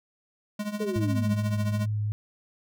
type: tone with tremolo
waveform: square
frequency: 208.4 Hz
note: G#3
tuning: 6 cents sharp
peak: -27 dBFS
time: 0.59-1.86 s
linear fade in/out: 5 ms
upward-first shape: triangle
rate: 14 Hz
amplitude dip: 85%
type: exponential sweep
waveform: sine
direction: down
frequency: 445.4 to 196 Hz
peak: -28 dBFS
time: 0.8-1.34 s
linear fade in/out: 5 ms
type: tone with vibrato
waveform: sine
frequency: 106.2 Hz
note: G#2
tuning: 39 cents sharp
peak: -25 dBFS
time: 0.96-2.12 s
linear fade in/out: 0 ms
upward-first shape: sine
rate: 2.6 Hz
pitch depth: 19 cents each way
effects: none